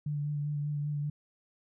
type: tone with vibrato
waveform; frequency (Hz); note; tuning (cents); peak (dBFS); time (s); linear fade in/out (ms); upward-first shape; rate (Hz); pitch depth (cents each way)
sine; 146.83; D3; 0; -30; 0.06-1.1; 5; sine; 5.1; 21
effects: none